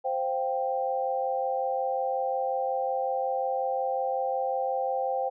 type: chord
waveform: sine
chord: C suspended fourth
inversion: none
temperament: equal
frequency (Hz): 523.3 / 698.5 / 784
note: C5 / F5 / G5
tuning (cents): 0 / 0 / 0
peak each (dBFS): -29 / -34 / -29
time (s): 0.04-5.3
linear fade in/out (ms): 20
effects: none